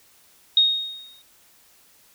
sine tone with exponential decay, 3729 Hz, A#7, in tune, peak -11 dBFS, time 0.57-1.22 s, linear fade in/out 2 ms, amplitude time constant 140 ms, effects white hiss -56 dBFS RMS until 2.14 s

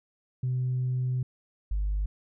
sine tone pair in turn, 127.1 / 50.44 Hz, C3 / G#1, -50 / -50 cents, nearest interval octave + major third, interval 1600 cents, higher first, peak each -24 dBFS, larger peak neither, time 0.43-1.23 / 1.71-2.06 s, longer first, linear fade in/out 5 ms, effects tanh soft clip ceiling -22 dBFS

